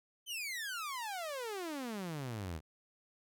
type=exponential sweep; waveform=sawtooth; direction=down; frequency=3136 to 73.6 Hz; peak=-35 dBFS; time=0.26-2.61 s; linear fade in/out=50 ms; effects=none